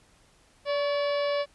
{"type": "harmonic tone with a mistuned harmonic", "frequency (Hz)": 576, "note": "D5", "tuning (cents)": -34, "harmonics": [1, 2, 3, 4, 5, 6, 7, 8, 9], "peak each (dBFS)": [-25, -35, -40, -39, -42, -44, -44, -46, -46], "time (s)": [0.65, 1.46], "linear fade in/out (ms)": 50, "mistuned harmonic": 2, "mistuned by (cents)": -54, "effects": ["pink hiss -61 dBFS RMS until 1.54 s", "resampled to 24000 Hz"]}